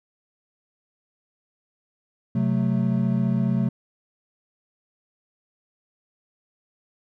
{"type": "chord", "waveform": "triangle", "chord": "F# diminished", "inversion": "second", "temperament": "equal", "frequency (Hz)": [130.81, 185, 220], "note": ["C3", "F#3", "A3"], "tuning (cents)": [0, 0, 0], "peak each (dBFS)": -22, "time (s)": [2.35, 3.69], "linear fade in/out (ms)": 5, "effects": []}